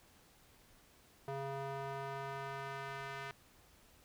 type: tone with band-pass filter sweep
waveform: square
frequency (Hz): 137.3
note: C#3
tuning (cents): -16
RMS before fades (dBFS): -43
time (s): 1.28-3.31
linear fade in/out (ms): 0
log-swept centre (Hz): 670 to 1700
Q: 1.1
effects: pink hiss -65 dBFS RMS until 4.04 s